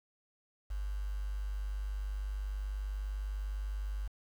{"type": "tone with quantisation", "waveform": "sine", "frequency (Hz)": 49.88, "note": "G1", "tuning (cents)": 31, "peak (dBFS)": -34, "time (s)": [0.7, 4.08], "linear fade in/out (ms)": 10, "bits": 9, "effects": []}